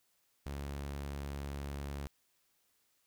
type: tone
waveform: sawtooth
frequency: 70.5 Hz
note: C#2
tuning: 30 cents sharp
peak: -35 dBFS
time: 0.46-2.07 s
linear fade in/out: 0 ms
effects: white hiss -75 dBFS RMS until 3.06 s